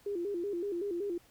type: tone with vibrato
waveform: sine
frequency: 374.2 Hz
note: F#4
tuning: 20 cents sharp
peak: -32 dBFS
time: 0.06-1.18 s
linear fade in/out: 5 ms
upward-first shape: square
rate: 5.3 Hz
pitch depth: 140 cents each way
effects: pink hiss -63 dBFS RMS until 1.3 s